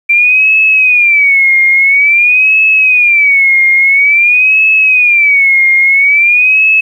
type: tone with vibrato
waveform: sine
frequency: 2349 Hz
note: D7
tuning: in tune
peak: -4 dBFS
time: 0.09-6.81 s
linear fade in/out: 10 ms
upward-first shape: sine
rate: 0.49 Hz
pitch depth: 170 cents each way
effects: 7-bit